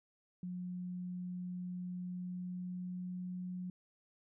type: tone with pitch glide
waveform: sine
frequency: 180 to 181.36 Hz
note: F#3 to F#3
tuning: -47 to -34 cents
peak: -39 dBFS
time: 0.43-3.7 s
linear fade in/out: 2 ms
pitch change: +13 cents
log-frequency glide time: 2.03-3.4 s
effects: none